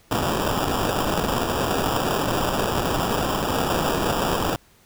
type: noise with sample-and-hold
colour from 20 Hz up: violet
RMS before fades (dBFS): -23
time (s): 0.11-4.56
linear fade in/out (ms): 2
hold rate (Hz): 2100
effects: pink hiss -56 dBFS RMS until 4.85 s